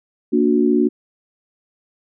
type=chord; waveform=sine; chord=Bb augmented; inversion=none; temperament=just; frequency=233.1 / 291.4 / 364.2 Hz; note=Bb3 / D4 / F#4; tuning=0 / -13 / -27 cents; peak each=-17 dBFS; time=0.32-0.89 s; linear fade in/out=20 ms; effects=none